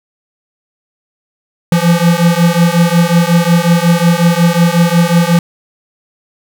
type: beating tone pair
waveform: square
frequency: 168.2 / 173.7 Hz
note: E3 / F3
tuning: +35 / -9 cents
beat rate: 5.5 Hz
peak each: -11 dBFS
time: 1.72-5.39 s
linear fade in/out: 2 ms
effects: 7-bit